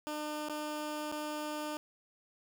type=tone with dropouts; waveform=15% pulse; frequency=301.6 Hz; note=D4; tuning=46 cents sharp; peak=-30 dBFS; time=0.07-1.77 s; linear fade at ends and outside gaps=0 ms; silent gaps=0.486-0.496 / 1.117-1.124 s; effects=none